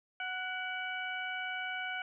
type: harmonic tone with a mistuned harmonic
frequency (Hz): 740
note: F#5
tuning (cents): 0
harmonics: 1 / 2 / 3 / 4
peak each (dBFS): -42 / -38 / -41 / -44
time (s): 0.2-2.02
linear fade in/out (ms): 2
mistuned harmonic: 3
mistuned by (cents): +48
effects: none